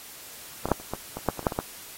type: clicks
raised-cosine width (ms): 1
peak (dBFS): -13 / -18 / -6 / -29 / -16 / -19 / -8 / -19 / -28 / -7 / -18 / -11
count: 12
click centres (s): 0.656 / 0.687 / 0.717 / 0.8 / 0.936 / 1.17 / 1.287 / 1.393 / 1.429 / 1.468 / 1.522 / 1.589
effects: white hiss -44 dBFS RMS until 1.97 s + AAC 48 kbps